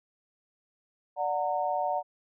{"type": "chord", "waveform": "sine", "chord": "D augmented", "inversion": "none", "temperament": "just", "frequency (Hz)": [587.3, 734.2, 917.7], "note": ["D5", "F#5", "A#5"], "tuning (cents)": [0, -14, -27], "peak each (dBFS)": [-32, -29, -32], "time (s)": [1.16, 2.03], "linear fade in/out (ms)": 50, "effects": []}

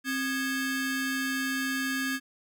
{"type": "ring-modulated tone", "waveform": "40% pulse", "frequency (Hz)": 964, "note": "B5", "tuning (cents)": -42, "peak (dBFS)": -24, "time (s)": [0.04, 2.2], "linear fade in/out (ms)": 50, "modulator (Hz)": 699, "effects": []}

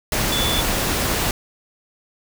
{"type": "tone in noise", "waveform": "sine", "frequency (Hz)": 3466, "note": "A7", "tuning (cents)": -27, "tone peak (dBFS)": -22, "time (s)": [0.32, 0.61], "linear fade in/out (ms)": 2, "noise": "pink", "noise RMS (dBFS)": -21, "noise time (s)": [0.12, 1.31], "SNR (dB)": -4, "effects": []}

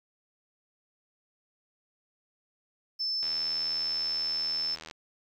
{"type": "tone", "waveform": "sine", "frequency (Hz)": 5280, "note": "E8", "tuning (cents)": 2, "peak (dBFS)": -28, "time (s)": [2.99, 4.76], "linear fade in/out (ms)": 20}
{"type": "click train", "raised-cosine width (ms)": 0.2, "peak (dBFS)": -25, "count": 135, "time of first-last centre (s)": [3.23, 4.911], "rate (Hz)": 79.7}
{"effects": ["10-bit"]}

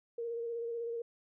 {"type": "tone with vibrato", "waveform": "sine", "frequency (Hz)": 466.2, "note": "A#4", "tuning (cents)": 0, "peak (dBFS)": -35, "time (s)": [0.18, 1.02], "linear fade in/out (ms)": 5, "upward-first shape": "square", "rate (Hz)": 16, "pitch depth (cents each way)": 20, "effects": []}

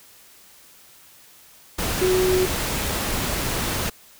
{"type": "tone in noise", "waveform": "sine", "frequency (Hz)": 370, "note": "F#4", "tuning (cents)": 0, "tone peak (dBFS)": -17, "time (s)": [2.01, 2.46], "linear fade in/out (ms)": 10, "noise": "pink", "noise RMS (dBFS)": -25, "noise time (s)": [1.78, 3.9], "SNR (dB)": 5, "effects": ["white hiss -50 dBFS RMS until 4.19 s"]}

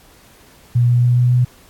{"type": "tone with pitch steps", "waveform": "sine", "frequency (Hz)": [120.8, 121.64, 122.49, 123.34, 124.2], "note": ["B2", "B2", "B2", "B2", "B2"], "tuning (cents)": [-38, -26, -14, -2, 10], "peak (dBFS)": -10, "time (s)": [0.75, 1.45], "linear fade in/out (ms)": 10, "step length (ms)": 140, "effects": ["pink hiss -48 dBFS RMS until 1.69 s", "AAC 64 kbps"]}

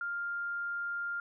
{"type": "tone", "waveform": "sine", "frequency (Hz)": 1400, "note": "F6", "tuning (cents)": 4, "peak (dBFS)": -33, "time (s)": [0.01, 1.2], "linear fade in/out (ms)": 2, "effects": []}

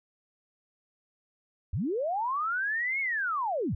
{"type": "linear two-way sweep", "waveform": "sine", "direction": "up then down", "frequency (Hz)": [61.74, 2217, 61.74], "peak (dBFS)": -27, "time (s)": [1.73, 3.75], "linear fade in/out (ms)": 5, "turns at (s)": 3, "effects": []}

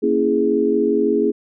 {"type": "chord", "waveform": "sine", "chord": "A# half-diminished seventh", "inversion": "none", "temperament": "equal", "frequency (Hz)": [233.1, 277.2, 329.6, 415.3], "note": ["A#3", "C#4", "E4", "G#4"], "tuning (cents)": [0, 0, 0, 0], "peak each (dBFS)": [-22, -22, -21, -17], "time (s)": [0.02, 1.32], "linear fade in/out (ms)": 20, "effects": []}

